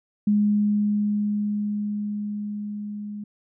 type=tone with level ramp; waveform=sine; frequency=207.7 Hz; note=G#3; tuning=in tune; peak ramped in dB=-16 to -31 dBFS; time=0.27-3.24 s; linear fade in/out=5 ms; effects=none